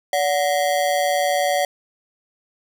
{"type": "ring-modulated tone", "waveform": "square", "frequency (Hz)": 655, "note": "E5", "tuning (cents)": -11, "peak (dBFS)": -15, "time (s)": [0.13, 1.65], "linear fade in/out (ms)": 2, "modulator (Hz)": 79.6, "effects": []}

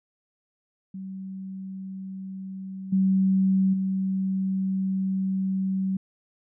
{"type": "tone with level steps", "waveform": "sine", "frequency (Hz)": 190.8, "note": "G3", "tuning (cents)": -47, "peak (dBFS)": [-33, -18, -23], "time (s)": [0.94, 5.97], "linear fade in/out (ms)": 5, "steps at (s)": [2.92, 3.73], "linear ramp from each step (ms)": 10, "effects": []}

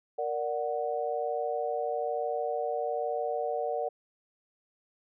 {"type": "chord", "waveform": "sine", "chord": "Bb augmented", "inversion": "none", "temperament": "equal", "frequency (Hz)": [466.2, 587.3, 740], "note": ["Bb4", "D5", "F#5"], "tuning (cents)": [0, 0, 0], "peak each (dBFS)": [-33, -33, -33], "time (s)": [0.18, 3.89], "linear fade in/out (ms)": 10, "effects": []}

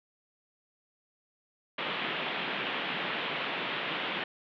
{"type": "band-pass noise", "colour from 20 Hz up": "white", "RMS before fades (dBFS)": -34, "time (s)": [1.78, 4.24], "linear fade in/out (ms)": 5, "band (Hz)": [140, 3400], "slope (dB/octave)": 48, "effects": []}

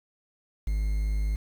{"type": "tone with quantisation", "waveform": "triangle", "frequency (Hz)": 51.91, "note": "G#1", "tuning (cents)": 0, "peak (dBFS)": -22, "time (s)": [0.67, 1.36], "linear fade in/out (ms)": 5, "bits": 8, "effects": []}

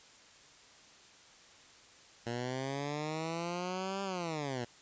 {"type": "linear two-way sweep", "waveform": "10% pulse", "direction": "up then down", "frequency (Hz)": [116.54, 197.8, 116.54], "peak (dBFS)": -27, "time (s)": [2.26, 4.65], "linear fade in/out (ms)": 10, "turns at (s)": 4.03, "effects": ["white hiss -58 dBFS RMS until 4.81 s", "resampled to 16000 Hz"]}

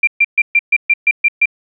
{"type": "tone bursts", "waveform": "sine", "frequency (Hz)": 2370, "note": "D7", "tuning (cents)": 15, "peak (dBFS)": -7, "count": 9, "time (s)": [0.03, 1.457], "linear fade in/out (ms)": 5, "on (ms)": 43, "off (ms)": 130, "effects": []}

